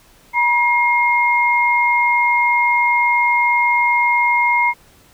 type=tone pair together; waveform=sine; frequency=959 / 2134 Hz; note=A#5 / C7; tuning=+49 / +34 cents; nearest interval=octave + major second; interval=1385 cents; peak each=-15 dBFS; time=0.33-4.74 s; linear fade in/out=50 ms; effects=pink hiss -50 dBFS RMS until 5.13 s